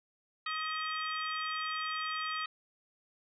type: harmonic tone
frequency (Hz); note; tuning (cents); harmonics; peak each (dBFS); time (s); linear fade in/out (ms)
630; D#5; +21; 2 / 3 / 4 / 5 / 6 / 7; -36 / -40 / -42 / -44 / -46 / -47; 0.46-2.46; 5
effects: none